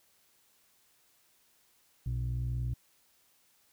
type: tone pair together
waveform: sine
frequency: 61.2 / 122.4 Hz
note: B1 / B2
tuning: -15 / -15 cents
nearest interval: octave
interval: 1200 cents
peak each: -32 / -31 dBFS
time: 2.06-2.74 s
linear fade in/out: 5 ms
effects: tanh soft clip ceiling -27 dBFS + white hiss -68 dBFS RMS until 3.72 s